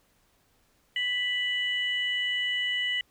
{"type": "tone pair together", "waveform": "sine", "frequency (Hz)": [1975.5, 2955], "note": ["B6", "F#7"], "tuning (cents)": [0, -3], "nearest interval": "perfect fifth", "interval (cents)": 697, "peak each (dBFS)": -28, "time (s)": [0.96, 3.01], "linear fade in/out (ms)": 2, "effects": ["tanh soft clip ceiling -18 dBFS", "pink hiss -67 dBFS RMS until 3.1 s"]}